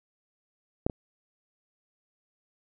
clicks, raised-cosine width 2 ms, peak -10 / -21 dBFS, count 2, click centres 0.865 / 0.898 s, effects none

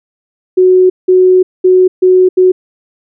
sine tone bursts at uneven times, 369.1 Hz, F#4, 4 cents flat, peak -3 dBFS, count 5, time 0.57-0.9 / 1.08-1.43 / 1.64-1.88 / 2.02-2.29 / 2.37-2.52 s, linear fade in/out 10 ms, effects none

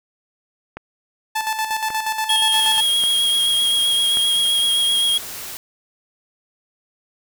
click train, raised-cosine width 0.5 ms, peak -16 dBFS, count 4, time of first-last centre 0.77-4.171 s, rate 0.882 Hz
sawtooth tone with tremolo, 875 Hz, A5, 10 cents flat, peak -15 dBFS, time 1.35-2.81 s, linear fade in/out 10 ms, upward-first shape square, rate 8.4 Hz, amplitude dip 55%
square tone with vibrato, 3278 Hz, G#7, 23 cents flat, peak -16 dBFS, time 2.29-5.18 s, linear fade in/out 5 ms, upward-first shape sine, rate 7.7 Hz, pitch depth 19 cents each way
white noise, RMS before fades -32 dBFS, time 2.52-5.57 s, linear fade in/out 0 ms
effects none

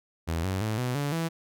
sawtooth tone with pitch steps, 82.41 / 94.66 / 108.74 / 124.91 / 143.48 / 164.82 Hz, E2 / F#2 / A2 / B2 / D3 / E3, 0 / +40 / -20 / +20 / -40 / 0 cents, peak -23 dBFS, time 0.27-1.29 s, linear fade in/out 20 ms, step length 170 ms, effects none

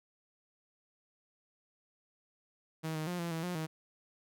sawtooth tone with pitch steps, 159.5 / 155.9 / 177.5 / 170.1 / 162.8 / 178.4 / 158.6 Hz, D#3 / D#3 / F3 / F3 / E3 / F3 / D#3, +43 / +4 / +28 / -45 / -21 / +37 / +33 cents, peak -31 dBFS, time 2.83-3.67 s, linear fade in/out 20 ms, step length 120 ms, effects none

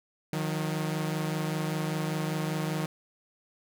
sawtooth tone pair together, 155.56 / 180.65 Hz, D#3 / F#3, 0 / -41 cents, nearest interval minor third, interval 259 cents, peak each -26 / -30 dBFS, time 0.33-2.86 s, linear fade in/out 2 ms, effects none

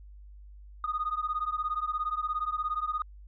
sine beating tone pair, 1227 / 1244 Hz, D#6 / D#6, -25 / -1 cents, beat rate 17 Hz, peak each -31 dBFS, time 0.84-3.02 s, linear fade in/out 2 ms, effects tanh soft clip ceiling -22 dBFS + added 50 Hz sine -46 dBFS peak until 3.27 s

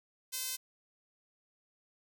sawtooth tone with high-pass filter, 515 Hz, C5, 28 cents flat, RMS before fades -38 dBFS, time 0.32-0.57 s, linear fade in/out 20 ms, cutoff 5300 Hz, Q 0.61, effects none

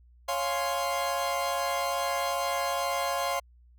40% pulse chord, Db major seventh, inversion none, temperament equal, 554.4 / 698.5 / 830.6 / 1046.5 Hz, Db5 / F5 / Ab5 / C6, 0 / 0 / 0 / 0 cents, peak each -32 / -31 / -37 / -31 dBFS, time 0.28-3.4 s, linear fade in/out 10 ms, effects added 60 Hz sine -54 dBFS peak until 3.78 s

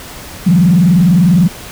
sine tone with vibrato, 174.61 Hz, F3, in tune, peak -5 dBFS, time 0.46-1.48 s, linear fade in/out 10 ms, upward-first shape square, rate 20 Hz, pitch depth 170 cents each way, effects pink hiss -30 dBFS RMS until 1.71 s

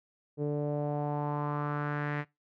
sawtooth tone with low-pass filter sweep, 146.83 Hz, D3, in tune, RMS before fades -32 dBFS, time 0.37-2.25 s, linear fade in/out 50 ms, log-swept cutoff 440 to 2000 Hz, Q 3.2, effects noise-tail reverb RT60 0.2 s tail -22 dB re dry

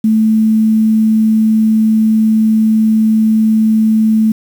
sine tone with quantisation, 219.2 Hz, A3, 6 cents flat, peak -7 dBFS, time 0.04-4.32 s, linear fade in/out 5 ms, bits 6, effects none

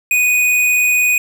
sine tone with hard clipping, 2482 Hz, D#7, 5 cents flat, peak -12 dBFS, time 0.11-1.18 s, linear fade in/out 2 ms, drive 16 dB, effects none

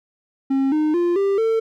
triangle tone with pitch steps, 270 / 306.6 / 348.1 / 395.3 / 448.9 Hz, C#4 / D#4 / F4 / G4 / A4, -45 / -25 / -6 / +15 / +35 cents, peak -14 dBFS, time 0.5-1.6 s, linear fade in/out 10 ms, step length 220 ms, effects none

